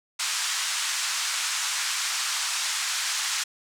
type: band-pass noise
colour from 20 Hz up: white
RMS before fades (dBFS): -28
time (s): 0.19-3.44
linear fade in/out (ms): 10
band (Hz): 1000 to 8000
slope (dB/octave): 24
effects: none